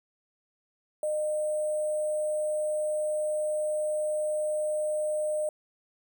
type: tone with sample-and-hold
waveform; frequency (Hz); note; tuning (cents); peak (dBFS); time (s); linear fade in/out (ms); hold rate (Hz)
sine; 610; D#5; -34; -26; 1.03-5.49; 2; 8820
effects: none